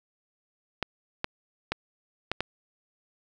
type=clicks; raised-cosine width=0.3 ms; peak=-11 dBFS; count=5; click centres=0.827 / 1.244 / 1.72 / 2.316 / 2.406 s; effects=none